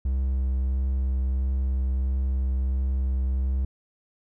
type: tone with vibrato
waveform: triangle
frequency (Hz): 65.41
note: C2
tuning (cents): 0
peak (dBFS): -20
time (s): 0.05-3.65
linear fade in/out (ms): 5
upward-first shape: triangle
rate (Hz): 1.5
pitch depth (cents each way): 15
effects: none